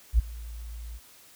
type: tone with ADSR envelope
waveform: sine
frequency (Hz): 56.8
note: A#1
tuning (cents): -44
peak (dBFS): -14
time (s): 0.13-1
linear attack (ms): 58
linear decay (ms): 14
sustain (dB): -22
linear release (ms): 45
effects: white hiss -54 dBFS RMS until 1.35 s